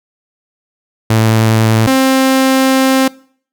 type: tone pair in turn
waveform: sawtooth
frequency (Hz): 111.2 / 264.5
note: A2 / C4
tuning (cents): +19 / +19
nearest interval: octave + minor third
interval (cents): 1500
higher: second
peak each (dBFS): -4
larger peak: neither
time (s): 1.1-1.87 / 1.87-3.08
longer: second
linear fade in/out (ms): 5
effects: noise-tail reverb RT60 0.5 s tail -22 dB re dry